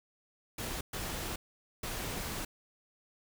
pink noise bursts at uneven times, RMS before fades -38 dBFS, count 3, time 0.58-0.81 / 0.93-1.36 / 1.83-2.45 s, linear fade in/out 5 ms, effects none

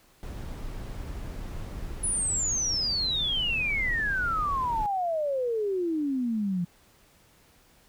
brown noise, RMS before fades -36 dBFS, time 0.23-4.86 s, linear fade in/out 0 ms
sine exponential sweep, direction down, 10180 to 169.9 Hz, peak -25 dBFS, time 2.03-6.65 s, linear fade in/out 10 ms
effects pink hiss -60 dBFS RMS until 7.88 s

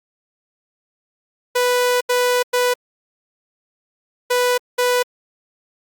sawtooth tone bursts at uneven times, 493.9 Hz, B4, in tune, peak -11 dBFS, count 5, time 1.55-2.01 / 2.09-2.43 / 2.53-2.74 / 4.3-4.58 / 4.78-5.03 s, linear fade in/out 10 ms, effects Opus 48 kbps

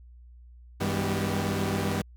sawtooth tone cluster, 96.3 / 159.9 / 200.5 / 247.1 / 383.5 Hz, G2 / D#3 / G3 / B3 / G4, -30 / +48 / +39 / +1 / -38 cents, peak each -27 / -29 / -27 / -31 / -32 dBFS, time 0.8-2.02 s, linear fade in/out 10 ms, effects added 60 Hz sine -47 dBFS peak until 2.16 s

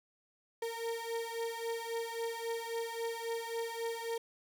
35% pulse beating tone pair, 458.7 / 462.4 Hz, A#4 / A#4, -28 / -14 cents, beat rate 3.7 Hz, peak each -37 / -38 dBFS, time 0.62-4.18 s, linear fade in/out 5 ms, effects none

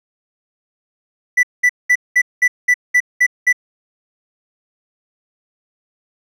triangle tone bursts, 1975.5 Hz, B6, in tune, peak -7 dBFS, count 9, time 1.37-3.528 s, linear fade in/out 10 ms, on 62 ms, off 200 ms, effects none

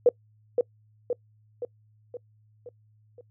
sine tone with echo, 486.7 Hz, B4, 25 cents flat, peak -13 dBFS, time 0.06-0.09 s, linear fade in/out 2 ms, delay 520 ms, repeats 6, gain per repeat -5 dB, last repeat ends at 3.21 s, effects noise-tail reverb RT60 0.1 s tail -25 dB re dry + added 107 Hz sine -58 dBFS peak until 3.3 s

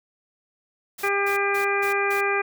white noise bursts, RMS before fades -38 dBFS, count 5, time 0.98-2.21 s, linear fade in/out 10 ms, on 110 ms, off 170 ms
harmonic tone, 400 Hz, G4, 35 cents sharp, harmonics 1 / 2 / 3 / 4 / 5 / 6, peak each -25 / -29 / -28 / -28 / -30 / -27 dBFS, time 1.03-2.42 s, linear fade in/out 10 ms
effects none

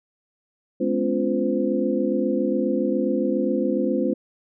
sine tone cluster, 210.8 / 253.2 / 280.5 / 347.8 / 512 Hz, G#3 / B3 / C#4 / F4 / C5, +26 / +43 / +21 / -7 / -38 cents, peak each -26 dBFS, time 0.8-4.14 s, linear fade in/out 10 ms, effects none

